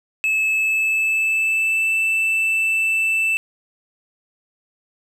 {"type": "tone with pitch glide", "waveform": "triangle", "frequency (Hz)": [2600, 2650], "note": ["E7", "E7"], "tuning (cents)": [-24, 9], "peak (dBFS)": -15, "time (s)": [0.24, 3.37], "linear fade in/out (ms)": 0, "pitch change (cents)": 33, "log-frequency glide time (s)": [0.45, 1.94], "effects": []}